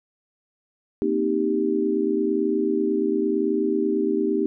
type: chord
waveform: sine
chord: C minor seventh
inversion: third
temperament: equal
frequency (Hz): 233.1 / 261.6 / 311.1 / 392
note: Bb3 / C4 / Eb4 / G4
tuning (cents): 0 / 0 / 0 / 0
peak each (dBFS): -27 / -29 / -24 / -23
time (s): 1.02-4.46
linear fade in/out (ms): 0
effects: none